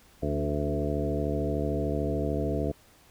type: harmonic tone with a mistuned harmonic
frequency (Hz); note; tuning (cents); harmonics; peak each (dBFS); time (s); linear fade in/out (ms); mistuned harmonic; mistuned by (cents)
73.42; D2; 0; 1 / 2 / 3 / 4 / 5 / 6 / 7 / 9; -32 / -33 / -37 / -33 / -37 / -34 / -36 / -35; 0.22-2.72; 10; 4; -17
effects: pink hiss -58 dBFS RMS until 3.1 s